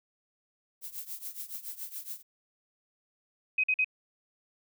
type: noise with tremolo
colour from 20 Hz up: violet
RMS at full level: -37 dBFS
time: 0.81-2.23 s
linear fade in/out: 50 ms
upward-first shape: triangle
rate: 7.1 Hz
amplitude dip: 90%
type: tone bursts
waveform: sine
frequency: 2520 Hz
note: D#7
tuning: 21 cents sharp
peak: -23 dBFS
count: 3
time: 3.58-3.845 s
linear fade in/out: 5 ms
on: 57 ms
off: 47 ms
effects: none